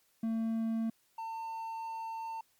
triangle tone pair in turn, 225.3 / 901.2 Hz, A3 / A5, +41 / +41 cents, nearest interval 2 octaves, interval 2400 cents, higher second, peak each -28 / -35 dBFS, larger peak first, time 0.23-0.9 / 1.18-2.41 s, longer second, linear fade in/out 5 ms, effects white hiss -71 dBFS RMS until 2.59 s + MP3 96 kbps

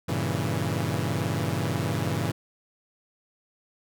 sawtooth chord, G diminished seventh, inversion none, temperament equal, 98 / 116.54 / 138.59 / 164.81 Hz, G2 / Bb2 / Db3 / Fb3, 0 / 0 / 0 / 0 cents, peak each -27 dBFS, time 0.08-2.32 s, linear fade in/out 10 ms, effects none

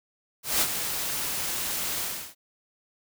white noise with ADSR envelope, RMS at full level -22 dBFS, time 0.43-2.35 s, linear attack 180 ms, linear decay 54 ms, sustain -8 dB, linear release 330 ms, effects none

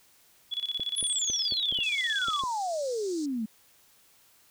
sine tone with tremolo, 3395 Hz, G#7, 37 cents sharp, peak -27 dBFS, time 0.51-2.42 s, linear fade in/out 20 ms, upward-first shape square, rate 17 Hz, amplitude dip 80%
clicks, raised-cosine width 2 ms, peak -28 dBFS, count 8, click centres 0.797 / 1.028 / 1.3 / 1.523 / 1.725 / 1.788 / 2.284 / 2.437 s
sine exponential sweep, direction down, 10670 to 210 Hz, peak -28 dBFS, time 0.96-3.46 s, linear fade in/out 10 ms
white band-pass noise, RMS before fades -46 dBFS, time 1.83-3.26 s, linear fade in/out 5 ms, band 4100 to 8100 Hz, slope 48 dB/octave
effects white hiss -61 dBFS RMS until 4.5 s

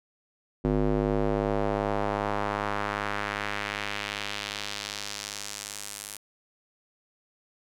square tone with band-pass filter sweep, 51.3 Hz, G#1, 21 cents flat, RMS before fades -30 dBFS, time 0.64-6.17 s, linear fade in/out 5 ms, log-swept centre 320 to 10000 Hz, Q 1.2, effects none

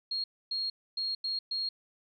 sine tone bursts at uneven times, 4267 Hz, C8, 33 cents sharp, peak -30 dBFS, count 5, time 0.11-0.24 / 0.51-0.7 / 0.97-1.15 / 1.24-1.39 / 1.51-1.69 s, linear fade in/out 5 ms, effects none

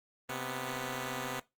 5% pulse tone pair together, 130.7 / 246.9 Hz, C3 / B3, -1 / 0 cents, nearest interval major seventh, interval 1101 cents, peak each -27 dBFS, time 0.29-1.4 s, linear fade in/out 5 ms, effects noise-tail reverb RT60 0.2 s tail -19 dB re dry + Opus 24 kbps

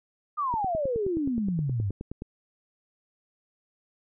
sine exponential sweep, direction down, 1244.5 to 92.5 Hz, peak -25 dBFS, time 0.37-1.91 s, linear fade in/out 20 ms
click train, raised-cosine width 3 ms, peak -22 dBFS, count 17, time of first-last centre 0.54-2.221 s, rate 9.52 Hz
effects none

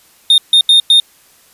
triangle tone bursts at uneven times, 3662 Hz, A#7, 32 cents flat, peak -3 dBFS, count 4, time 0.3-0.38 / 0.53-0.61 / 0.69-0.8 / 0.9-1 s, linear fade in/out 2 ms, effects white hiss -48 dBFS RMS until 1.53 s + resampled to 32000 Hz

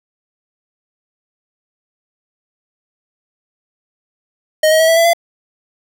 square tone with pitch steps, 622.3 / 633.5 / 645 / 656.6 / 668.5 / 680.6 Hz, D#5 / D#5 / E5 / E5 / E5 / F5, 0 / +31 / -38 / -7 / +24 / -45 cents, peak -9 dBFS, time 4.63-5.134 s, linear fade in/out 5 ms, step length 84 ms, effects none

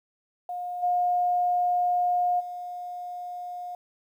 sine tone with level steps, 714 Hz, F5, 38 cents sharp, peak -30 / -21 / -33 dBFS, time 0.49-3.75 s, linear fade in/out 2 ms, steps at 0.82 / 2.39 s, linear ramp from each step 20 ms, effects 10-bit

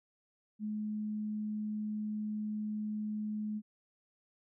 sine tone, 212.5 Hz, G#3, 40 cents sharp, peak -34 dBFS, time 0.59-3.62 s, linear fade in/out 50 ms, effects none

